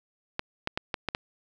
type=clicks; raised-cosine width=0.3 ms; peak=-12 dBFS; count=6; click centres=0.394 / 0.674 / 0.775 / 0.942 / 1.087 / 1.149 s; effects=none